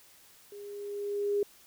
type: tone with level ramp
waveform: sine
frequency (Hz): 407.6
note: G#4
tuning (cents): -32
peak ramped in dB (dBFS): -43 to -24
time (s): 0.52-1.43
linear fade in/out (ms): 2
effects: white hiss -58 dBFS RMS until 1.66 s